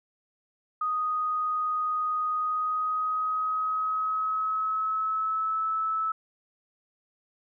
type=tone with pitch glide; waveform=sine; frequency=1244.5 to 1305.6 Hz; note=D#6 to E6; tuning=0 to -17 cents; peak=-25 dBFS; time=0.81-6.12 s; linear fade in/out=5 ms; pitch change=+83 cents; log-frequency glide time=2.35-5.65 s; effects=none